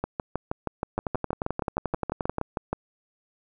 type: two click trains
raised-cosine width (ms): 1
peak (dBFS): -13 / -13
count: 17 / 18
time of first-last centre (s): 0.98-2.384 / 0.04-2.73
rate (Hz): 11.4 / 6.32
effects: none